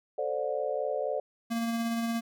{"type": "chord", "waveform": "sine", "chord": "D dominant seventh", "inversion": "second", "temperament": "equal with one note detuned", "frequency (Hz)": [440, 523.3, 587.3, 724.3], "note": ["A4", "C5", "D5", "F#5"], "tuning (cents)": [0, 0, 0, -37], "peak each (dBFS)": [-35, -33, -32, -37], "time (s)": [0.18, 1.2], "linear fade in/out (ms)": 5}
{"type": "tone with tremolo", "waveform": "square", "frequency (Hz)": 230.8, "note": "A#3", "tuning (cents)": -17, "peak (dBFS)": -28, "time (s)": [1.5, 2.21], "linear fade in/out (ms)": 20, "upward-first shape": "sine", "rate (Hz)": 17, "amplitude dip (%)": 25}
{"effects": []}